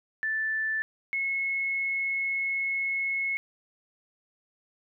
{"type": "tone pair in turn", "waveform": "sine", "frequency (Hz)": [1760, 2182], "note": ["A6", "C#7"], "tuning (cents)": [0, -28], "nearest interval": "major third", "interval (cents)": 372, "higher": "second", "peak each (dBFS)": -26, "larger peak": "neither", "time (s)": [[0.23, 0.82], [1.13, 3.37]], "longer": "second", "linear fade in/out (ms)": 0, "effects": []}